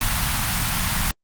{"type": "band-stop noise", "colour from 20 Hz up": "pink", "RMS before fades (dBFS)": -22, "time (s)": [0.01, 1.11], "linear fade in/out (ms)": 2, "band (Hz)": [210, 840], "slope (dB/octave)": 24, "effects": ["Opus 32 kbps"]}